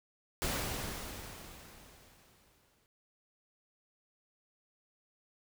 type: noise with exponential decay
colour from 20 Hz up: pink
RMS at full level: -33 dBFS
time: 0.42-2.86 s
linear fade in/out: 0 ms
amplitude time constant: 530 ms
effects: none